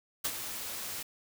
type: noise with ADSR envelope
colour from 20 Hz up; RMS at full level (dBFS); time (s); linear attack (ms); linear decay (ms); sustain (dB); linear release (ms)
white; -30; 0.24-1.03; 11; 54; -9; 8
effects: none